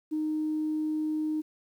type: tone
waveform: sine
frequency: 308.9 Hz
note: D#4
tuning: 12 cents flat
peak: -26 dBFS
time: 0.11-1.42 s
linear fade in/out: 20 ms
effects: tanh soft clip ceiling -22 dBFS + 10-bit